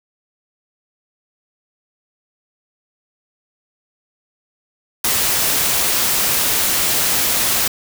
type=noise; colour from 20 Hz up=white; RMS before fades=-17 dBFS; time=5.04-7.68 s; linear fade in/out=5 ms; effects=none